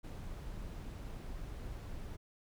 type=noise; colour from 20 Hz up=brown; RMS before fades=-44 dBFS; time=0.03-2.17 s; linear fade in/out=20 ms; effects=none